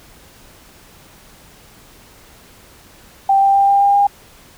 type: tone with pitch steps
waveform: sine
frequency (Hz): 784 / 788.5 / 793.1 / 797.7 / 802.3 / 807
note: G5 / G5 / G5 / G5 / G5 / G#5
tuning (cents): 0 / +10 / +20 / +30 / +40 / -50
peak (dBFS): -9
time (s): 3.29-4.07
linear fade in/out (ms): 5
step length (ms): 130
effects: pink hiss -45 dBFS RMS until 4.57 s